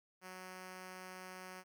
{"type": "tone", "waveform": "5% pulse", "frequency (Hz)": 185, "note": "F#3", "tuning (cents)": 0, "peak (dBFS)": -37, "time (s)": [0.21, 1.64], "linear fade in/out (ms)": 50, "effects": []}